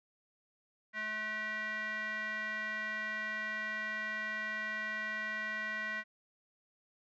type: tone with band-pass filter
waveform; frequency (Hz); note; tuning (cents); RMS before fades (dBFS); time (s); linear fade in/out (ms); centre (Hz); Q
square; 215; A3; -40; -38; 0.93-6.04; 50; 1800; 8.3
effects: resampled to 16000 Hz